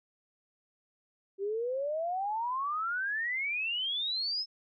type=exponential sweep; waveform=sine; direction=up; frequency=383 to 5274 Hz; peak=-30 dBFS; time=1.38-4.46 s; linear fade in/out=50 ms; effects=none